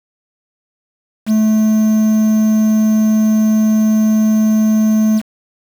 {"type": "tone with quantisation", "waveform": "triangle", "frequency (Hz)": 216.9, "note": "A3", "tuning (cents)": -25, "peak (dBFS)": -7, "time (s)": [1.26, 5.22], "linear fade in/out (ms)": 50, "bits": 5, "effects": []}